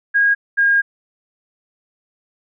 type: tone pair in turn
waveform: sine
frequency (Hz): 1636 / 1622.8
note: G#6 / G#6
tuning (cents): -26 / -41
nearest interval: unison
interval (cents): 15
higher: first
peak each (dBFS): -11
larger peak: neither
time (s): 0.14-0.35 / 0.57-0.82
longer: second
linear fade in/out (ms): 20
effects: none